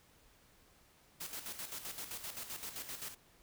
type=noise with tremolo; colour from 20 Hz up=white; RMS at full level=-43 dBFS; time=1.2-3.15 s; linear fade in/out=10 ms; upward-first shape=square; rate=7.7 Hz; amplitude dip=60%; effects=pink hiss -66 dBFS RMS until 3.42 s